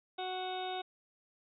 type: harmonic tone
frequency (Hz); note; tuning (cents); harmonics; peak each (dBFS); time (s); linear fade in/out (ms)
370; F#4; 0; 1 / 2 / 3 / 4 / 6 / 7 / 8 / 9 / 10; -42 / -38 / -51 / -49 / -51 / -54 / -52 / -56 / -45; 0.18-0.82; 10
effects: none